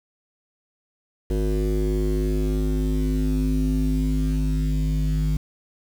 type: tone with low-pass filter sweep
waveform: square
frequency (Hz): 51.7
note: G#1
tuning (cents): -7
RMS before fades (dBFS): -22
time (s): 1.3-5.37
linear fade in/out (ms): 5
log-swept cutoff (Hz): 410 to 190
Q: 4.2
effects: 7-bit